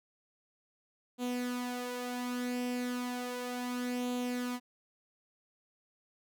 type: tone with flanger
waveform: sawtooth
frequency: 246.9 Hz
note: B3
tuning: in tune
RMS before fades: -36 dBFS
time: 1.18-4.6 s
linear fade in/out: 50 ms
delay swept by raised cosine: 0.28 to 3.68 ms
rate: 0.34 Hz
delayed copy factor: +0.55
effects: none